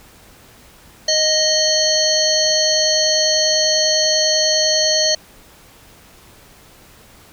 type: harmonic tone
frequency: 622.3 Hz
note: D#5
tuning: in tune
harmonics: 1 / 3 / 5 / 7 / 9 / 10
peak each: -19 / -26 / -25 / -16 / -28 / -21 dBFS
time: 1.08-5.15 s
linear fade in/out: 5 ms
effects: pink hiss -46 dBFS RMS until 7.32 s